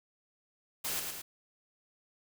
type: noise with echo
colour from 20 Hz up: white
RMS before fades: -35 dBFS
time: 0.84-1 s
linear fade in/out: 10 ms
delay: 110 ms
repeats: 2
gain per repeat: -4 dB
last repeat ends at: 1.22 s
effects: none